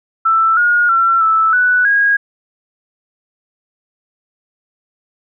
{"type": "tone with pitch steps", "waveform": "sine", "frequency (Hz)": [1328, 1434, 1353, 1315, 1484, 1640], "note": ["E6", "F6", "E6", "E6", "F#6", "G#6"], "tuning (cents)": [12, 45, 45, -5, 5, -22], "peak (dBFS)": -9, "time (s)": [0.25, 2.17], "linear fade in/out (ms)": 10, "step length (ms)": 320, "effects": []}